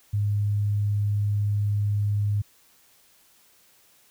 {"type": "tone", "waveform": "sine", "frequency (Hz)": 103, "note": "G#2", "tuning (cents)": -14, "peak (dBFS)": -21, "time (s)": [0.13, 2.42], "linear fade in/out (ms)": 10, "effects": ["white hiss -59 dBFS RMS until 4.1 s"]}